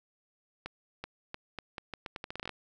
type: accelerating click train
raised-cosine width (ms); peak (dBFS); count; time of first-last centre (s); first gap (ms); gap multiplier
0.3; -22; 16; 0.66-2.493; 380; 0.8
effects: none